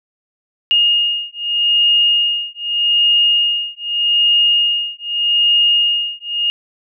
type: beating tone pair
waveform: sine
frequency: 2847 / 2847.82 Hz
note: F7 / F7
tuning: +33 / +33 cents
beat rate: 0.82 Hz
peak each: -15 dBFS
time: 0.71-6.5 s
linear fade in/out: 0 ms
effects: none